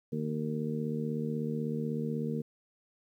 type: harmonic tone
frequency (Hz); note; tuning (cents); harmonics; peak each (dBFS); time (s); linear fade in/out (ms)
76.2; D#2; -36; 2 / 3 / 4 / 5 / 6; -35 / -34 / -45 / -43 / -38; 0.12-2.42; 10
effects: 11-bit